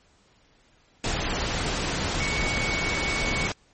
sine tone in noise, 2231 Hz, C#7, 11 cents sharp, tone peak -28 dBFS, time 2.2-3.47 s, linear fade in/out 2 ms, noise pink, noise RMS -27 dBFS, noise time 1.04-3.52 s, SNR -4 dB, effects pink hiss -61 dBFS RMS until 3.73 s + MP3 32 kbps

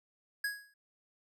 square tone with exponential decay, 1661.2 Hz, G#6, in tune, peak -30 dBFS, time 0.44-0.74 s, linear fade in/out 5 ms, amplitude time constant 64 ms, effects none

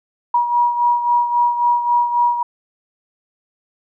sine beating tone pair, 959 / 962.7 Hz, A#5 / B5, +49 / -45 cents, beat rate 3.7 Hz, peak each -14 / -21 dBFS, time 0.34-2.43 s, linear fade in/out 5 ms, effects none

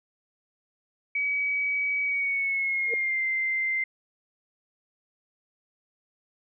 sine tone with pitch glide, 2273 to 2084 Hz, C#7 to C7, +43 to -7 cents, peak -24 dBFS, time 1.15-3.84 s, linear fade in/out 5 ms, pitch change -150 cents, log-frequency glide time 2.03-3.25 s
sine tone with exponential growth, 466.2 Hz, A#4, in tune, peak -25 dBFS, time 2.86-2.94 s, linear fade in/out 2 ms, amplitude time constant 17 ms
effects none

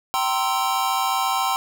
square chord, C dominant seventh, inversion second, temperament equal with one note detuned, 774.5 / 932.3 / 1046.5 / 1318.5 Hz, G5 / Bb5 / C6 / E6, -21 / 0 / 0 / 0 cents, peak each -25 / -28 / -25 / -29 dBFS, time 0.14-1.56 s, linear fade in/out 0 ms, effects none

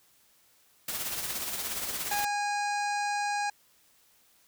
white noise with tremolo, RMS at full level -32 dBFS, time 0.88-2.25 s, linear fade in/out 5 ms, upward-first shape triangle, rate 17 Hz, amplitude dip 50%
harmonic tone, 821 Hz, G#5, 20 cents flat, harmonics 1 / 2 / 3 / 5 / 6 / 7 / 8 / 9 / 10, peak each -29 / -35 / -39 / -43 / -45 / -46 / -47 / -48 / -49 dBFS, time 2.11-3.5 s, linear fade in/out 5 ms
effects white hiss -64 dBFS RMS until 4.47 s

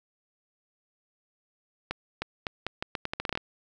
accelerating click train, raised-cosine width 0.3 ms, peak -14 dBFS, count 14, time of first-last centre 1.91-3.375 s, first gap 310 ms, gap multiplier 0.8, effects none

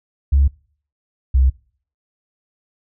sine tone pair in turn, 69.5 / 65.43 Hz, C#2 / C2, +5 / +1 cents, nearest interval minor second, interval 104 cents, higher first, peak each -9 dBFS, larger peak neither, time 0.32-0.48 / 1.34-1.5 s, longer neither, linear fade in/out 10 ms, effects noise-tail reverb RT60 0.5 s tail -24 dB re dry + tanh soft clip ceiling -6 dBFS

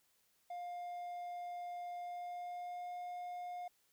triangle tone with pitch glide, 706 to 713 Hz, F5 to F5, +19 to +36 cents, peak -40 dBFS, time 0.5-3.68 s, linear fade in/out 5 ms, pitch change +17 cents, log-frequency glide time 1.99-2.97 s, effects white hiss -75 dBFS RMS until 3.92 s

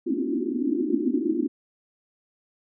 pink band-pass noise, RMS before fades -25 dBFS, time 0.06-1.48 s, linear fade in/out 20 ms, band 230 to 360 Hz, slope 96 dB/octave, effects none

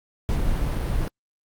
brown noise with dropouts, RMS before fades -23 dBFS, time 0.29-1.08 s, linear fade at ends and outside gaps 0 ms, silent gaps 0.789-0.795 s, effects Opus 48 kbps

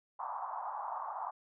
white band-pass noise, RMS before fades -40 dBFS, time 0.19-1.31 s, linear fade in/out 10 ms, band 740 to 1100 Hz, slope 48 dB/octave, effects none

